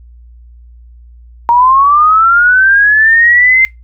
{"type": "linear sweep", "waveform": "sine", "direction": "up", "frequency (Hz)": [932.3, 2093], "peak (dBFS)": -4, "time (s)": [1.49, 3.65], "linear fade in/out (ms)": 0, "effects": ["noise-tail reverb RT60 0.2 s tail -24 dB re dry", "added 59 Hz sine -34 dBFS peak until 3.83 s"]}